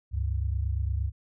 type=tone pair together; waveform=sine; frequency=69.3 / 98 Hz; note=C#2 / G2; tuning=0 / 0 cents; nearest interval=tritone; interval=600 cents; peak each=-27 / -30 dBFS; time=0.11-1.12 s; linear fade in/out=50 ms; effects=none